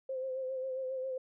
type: tone with vibrato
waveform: sine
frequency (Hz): 522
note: C5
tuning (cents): -4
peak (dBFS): -34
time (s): 0.09-1.18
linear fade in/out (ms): 5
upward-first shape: sine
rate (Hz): 7.4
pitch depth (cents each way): 35
effects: none